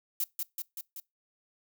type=noise with echo; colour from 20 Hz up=violet; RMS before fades=-30 dBFS; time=0.2-0.24 s; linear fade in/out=2 ms; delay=190 ms; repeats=4; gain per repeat=-3 dB; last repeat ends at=1 s; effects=noise-tail reverb RT60 0.2 s tail -23 dB re dry